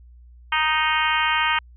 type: harmonic tone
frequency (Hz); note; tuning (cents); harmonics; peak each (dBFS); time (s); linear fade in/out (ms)
311.1; D#4; 0; 3 / 4 / 5 / 6 / 7 / 8 / 9 / 10; -24 / -25 / -26 / -27 / -27 / -28 / -29 / -29; 0.52-1.59; 5
effects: added 60 Hz sine -44 dBFS peak until 1.76 s